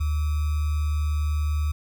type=tone with sample-and-hold; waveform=sine; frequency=75.3 Hz; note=D2; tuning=44 cents sharp; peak=-21 dBFS; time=0-1.72 s; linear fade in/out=10 ms; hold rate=1225 Hz; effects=none